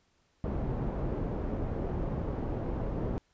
pink low-pass noise, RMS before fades -33 dBFS, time 0.44-3.18 s, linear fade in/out 0 ms, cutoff 590 Hz, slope 12 dB/octave, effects pink hiss -71 dBFS RMS until 3.33 s + resampled to 16000 Hz

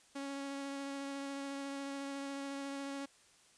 sawtooth tone with vibrato, 277.2 Hz, C#4, in tune, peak -36 dBFS, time 0.15-3.06 s, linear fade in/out 10 ms, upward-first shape triangle, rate 14 Hz, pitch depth 14 cents each way, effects white hiss -65 dBFS RMS until 3.57 s + resampled to 22050 Hz

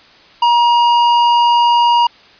triangle tone with hard clipping, 950 Hz, A#5, 33 cents sharp, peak -10 dBFS, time 0.42-2.07 s, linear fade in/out 5 ms, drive 14 dB, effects white hiss -44 dBFS RMS until 2.39 s + resampled to 11025 Hz

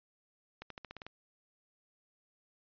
accelerating click train, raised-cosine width 0.3 ms, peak -28 dBFS, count 8, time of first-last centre 0.62-1.066 s, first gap 83 ms, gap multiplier 0.91, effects resampled to 11025 Hz

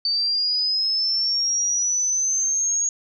sine linear sweep, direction up, 4567 to 6645 Hz, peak -19 dBFS, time 0.05-2.89 s, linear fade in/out 2 ms, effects none

